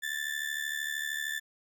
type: tone with amplitude modulation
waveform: 35% pulse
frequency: 1760 Hz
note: A6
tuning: in tune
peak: -27 dBFS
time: 0.02-1.4 s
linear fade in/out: 20 ms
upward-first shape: sine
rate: 73.1 Hz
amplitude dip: 75%
effects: none